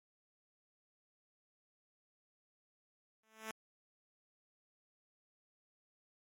5% pulse tone with exponential growth, 219.7 Hz, A3, 2 cents flat, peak -28 dBFS, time 3.23-3.51 s, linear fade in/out 2 ms, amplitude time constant 60 ms, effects MP3 64 kbps

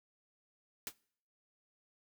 white noise with exponential decay, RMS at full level -36 dBFS, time 0.87-0.94 s, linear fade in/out 1 ms, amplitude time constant 15 ms, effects noise-tail reverb RT60 0.6 s tail -24 dB re dry

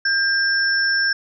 sine tone pair together, 1600 / 5382 Hz, G6 / E8, +35 / +35 cents, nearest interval octave + major sixth, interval 2100 cents, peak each -17 / -22 dBFS, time 0.05-1.13 s, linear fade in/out 5 ms, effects none

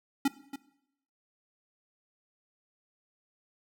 square tone with echo, 276.4 Hz, C#4, 5 cents flat, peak -23 dBFS, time 0.25-0.28 s, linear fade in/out 5 ms, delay 280 ms, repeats 1, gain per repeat -13 dB, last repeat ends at 0.56 s, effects noise-tail reverb RT60 0.8 s tail -18 dB re dry

